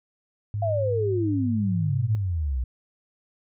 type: tone with vibrato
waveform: sine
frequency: 103.83 Hz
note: G#2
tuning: in tune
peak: -25 dBFS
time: 0.54-2.15 s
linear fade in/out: 0 ms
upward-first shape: sine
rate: 19 Hz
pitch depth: 15 cents each way
type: exponential sweep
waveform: sine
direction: down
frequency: 698.5 to 59.1 Hz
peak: -23 dBFS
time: 0.62-2.64 s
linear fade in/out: 5 ms
effects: none